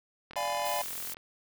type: click train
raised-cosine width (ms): 0.3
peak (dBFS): -28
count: 37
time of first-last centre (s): 0.31-1.169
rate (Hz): 41.9
type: chord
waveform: square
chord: D diminished seventh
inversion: none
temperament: equal with one note detuned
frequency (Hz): 587.3 / 698.5 / 830.6 / 1002.1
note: D5 / F5 / Ab5 / Cb6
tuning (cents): 0 / 0 / 0 / +25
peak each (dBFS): -36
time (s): 0.36-0.82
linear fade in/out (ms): 5
type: noise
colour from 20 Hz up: blue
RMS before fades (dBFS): -38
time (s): 0.65-1.14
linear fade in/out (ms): 5
effects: none